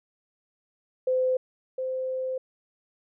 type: tone pair in turn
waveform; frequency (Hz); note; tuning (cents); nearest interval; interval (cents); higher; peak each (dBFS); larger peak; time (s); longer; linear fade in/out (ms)
sine; 513 / 518.1; C5 / C5; -34 / -17; unison; 17; second; -21 / -27; first; 1.07-1.37 / 1.78-2.38; second; 5
effects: none